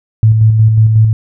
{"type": "tone with tremolo", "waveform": "sine", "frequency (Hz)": 110, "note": "A2", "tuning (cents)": 0, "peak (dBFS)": -3, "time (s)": [0.23, 1.13], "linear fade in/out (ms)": 0, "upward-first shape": "square", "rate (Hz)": 5.5, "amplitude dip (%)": 35, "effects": []}